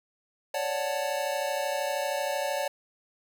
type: chord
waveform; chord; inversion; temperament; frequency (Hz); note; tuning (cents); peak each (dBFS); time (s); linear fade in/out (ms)
square; D major seventh; third; equal; 554.4 / 587.3 / 740 / 880; C#5 / D5 / F#5 / A5; 0 / 0 / 0 / 0; -33 / -33 / -36 / -36; 0.54-2.68; 5
effects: none